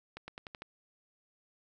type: accelerating click train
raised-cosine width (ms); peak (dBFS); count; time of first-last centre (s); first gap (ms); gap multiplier
0.3; -27; 6; 0.17-0.62; 110; 0.9
effects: none